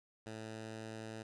10% pulse tone with pitch glide, 110 to 110.77 Hz, A2 to A2, 0 to +12 cents, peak -36 dBFS, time 0.26-1.23 s, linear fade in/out 5 ms, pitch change +12 cents, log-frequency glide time 0.36-0.8 s, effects resampled to 22050 Hz

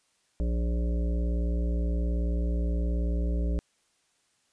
harmonic tone, 58.8 Hz, A#1, 16 cents sharp, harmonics 1 / 3 / 5 / 7 / 9 / 10, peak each -25 / -35 / -39 / -42 / -44 / -45 dBFS, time 0.4-3.59 s, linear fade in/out 0 ms, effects white hiss -70 dBFS RMS until 4.52 s + resampled to 22050 Hz

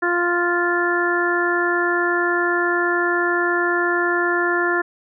harmonic tone, 349.2 Hz, F4, in tune, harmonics 1 / 2 / 3 / 4 / 5, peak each -21 / -27 / -26 / -23 / -22 dBFS, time 0.02-4.82 s, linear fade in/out 10 ms, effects none

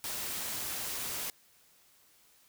white noise, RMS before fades -37 dBFS, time 0.04-1.3 s, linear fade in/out 0 ms, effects white hiss -64 dBFS RMS until 2.48 s

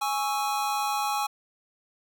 square chord, C# minor, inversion second, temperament equal, 830.6 / 1108.7 / 1318.5 Hz, G#5 / C#6 / E6, 0 / 0 / 0 cents, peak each -28 / -33 / -34 dBFS, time 0.01-1.27 s, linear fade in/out 10 ms, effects none

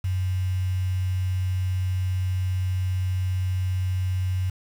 sine tone with quantisation, 92.5 Hz, F#2, in tune, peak -22 dBFS, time 0.04-4.5 s, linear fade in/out 5 ms, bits 7, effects none

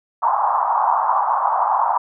pink band-pass noise, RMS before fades -18 dBFS, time 0.22-1.98 s, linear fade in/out 10 ms, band 790 to 1100 Hz, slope 48 dB/octave, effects none

